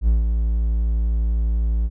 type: tone with ADSR envelope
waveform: triangle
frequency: 56 Hz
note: A1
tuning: 31 cents sharp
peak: -10 dBFS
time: 0.01-1.9 s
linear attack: 68 ms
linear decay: 150 ms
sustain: -5 dB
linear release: 45 ms
effects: none